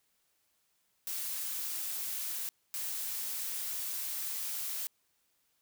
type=noise bursts at uneven times; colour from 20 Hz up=blue; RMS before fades=-37 dBFS; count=2; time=1.07-2.49 / 2.74-4.87 s; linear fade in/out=0 ms; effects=white hiss -75 dBFS RMS until 5.61 s